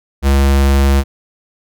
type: tone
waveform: square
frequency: 68.8 Hz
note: C#2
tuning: 12 cents flat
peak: -9 dBFS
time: 0.22-1.04 s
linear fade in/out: 50 ms
effects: none